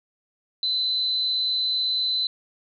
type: tone with amplitude modulation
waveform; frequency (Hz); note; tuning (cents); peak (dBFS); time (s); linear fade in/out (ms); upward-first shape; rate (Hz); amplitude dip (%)
sine; 4028; B7; +33; -19; 0.63-2.27; 2; sine; 218; 50
effects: none